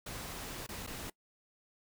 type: noise with dropouts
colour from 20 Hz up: pink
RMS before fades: -43 dBFS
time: 0.06-1.1 s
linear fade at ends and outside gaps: 5 ms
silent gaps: 0.666-0.689 / 0.866-0.873 s
effects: noise-tail reverb RT60 0.1 s tail -23 dB re dry